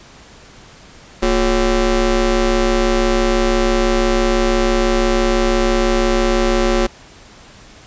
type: ring-modulated tone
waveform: 25% pulse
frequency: 196 Hz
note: G3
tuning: in tune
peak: -6 dBFS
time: 1.22-6.87 s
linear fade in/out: 10 ms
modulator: 163 Hz
effects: pink hiss -42 dBFS RMS until 7.86 s + resampled to 16000 Hz